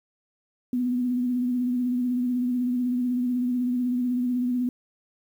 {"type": "tone with vibrato", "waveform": "sine", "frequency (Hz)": 247.6, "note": "B3", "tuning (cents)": 5, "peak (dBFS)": -22, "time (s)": [0.73, 4.69], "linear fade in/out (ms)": 2, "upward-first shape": "sine", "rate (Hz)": 16, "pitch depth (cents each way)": 34, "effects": ["9-bit"]}